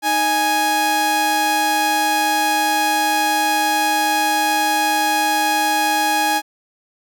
sawtooth tone pair together, 311.1 / 830.6 Hz, D#4 / G#5, 0 / 0 cents, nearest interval octave + perfect fourth, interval 1700 cents, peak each -21 / -12 dBFS, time 0.02-6.42 s, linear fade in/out 50 ms, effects none

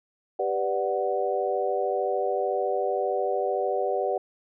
sine chord, G major seventh, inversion none, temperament equal, 392 / 493.9 / 587.3 / 740 Hz, G4 / B4 / D5 / F#5, 0 / 0 / 0 / 0 cents, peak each -29 dBFS, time 0.39-4.18 s, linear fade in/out 5 ms, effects none

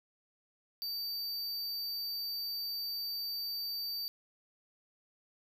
square tone, 4626 Hz, D8, 27 cents flat, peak -36 dBFS, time 0.82-4.08 s, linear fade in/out 0 ms, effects 11-bit

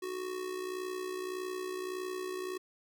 square tone with amplitude modulation, 370 Hz, F#4, in tune, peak -34 dBFS, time 0.02-2.58 s, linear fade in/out 10 ms, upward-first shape sine, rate 61.7 Hz, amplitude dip 60%, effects none

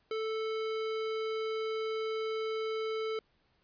square tone, 440 Hz, A4, in tune, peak -33 dBFS, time 0.11-3.19 s, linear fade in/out 2 ms, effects pink hiss -72 dBFS RMS until 3.63 s + resampled to 11025 Hz

